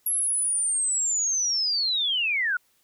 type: linear sweep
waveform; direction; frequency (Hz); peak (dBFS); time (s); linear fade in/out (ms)
sine; down; 11350 to 1396.9; -22; 0.06-2.57; 5
effects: white hiss -66 dBFS RMS until 2.83 s